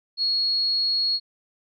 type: tone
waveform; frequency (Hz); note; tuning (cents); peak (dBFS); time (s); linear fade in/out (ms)
sine; 4320; C#8; -45; -20; 0.17-1.2; 50
effects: none